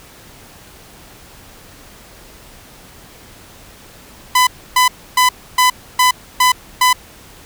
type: tone bursts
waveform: sawtooth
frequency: 1004 Hz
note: B5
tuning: 28 cents sharp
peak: -5 dBFS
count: 7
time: 4.35-6.93 s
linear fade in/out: 5 ms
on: 120 ms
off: 290 ms
effects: pink hiss -41 dBFS RMS until 7.45 s